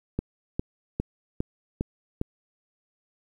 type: click train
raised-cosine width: 3 ms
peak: -13 dBFS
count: 6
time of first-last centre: 0.19-2.214 s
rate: 2.47 Hz
effects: 9-bit